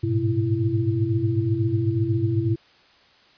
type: tone cluster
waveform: sine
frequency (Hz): 102.7 / 110.8 / 124.8 / 333.5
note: G#2 / A2 / B2 / E4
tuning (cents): -19 / +13 / +19 / +20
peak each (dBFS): -25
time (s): 0.03-2.56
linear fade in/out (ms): 10
effects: white hiss -55 dBFS RMS until 3.37 s + resampled to 11025 Hz